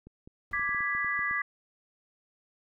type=clicks; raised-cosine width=3 ms; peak=-35 dBFS; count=10; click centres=0.07 / 0.275 / 0.595 / 0.692 / 0.747 / 0.806 / 0.95 / 1.046 / 1.192 / 1.311 s
type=noise with exponential decay; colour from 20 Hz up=brown; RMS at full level=-46 dBFS; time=0.51-0.95 s; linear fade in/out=2 ms; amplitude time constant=94 ms
type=chord; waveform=sine; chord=G# diminished; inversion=second; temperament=equal; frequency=1174.7 / 1661.2 / 1975.5 Hz; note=D6 / G#6 / B6; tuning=0 / 0 / 0 cents; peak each=-34 / -32 / -30 dBFS; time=0.53-1.42 s; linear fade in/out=5 ms
effects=none